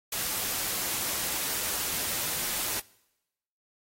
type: noise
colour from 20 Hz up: white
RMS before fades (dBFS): -31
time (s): 0.12-2.8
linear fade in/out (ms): 5
effects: noise-tail reverb RT60 0.9 s tail -23 dB re dry + AAC 48 kbps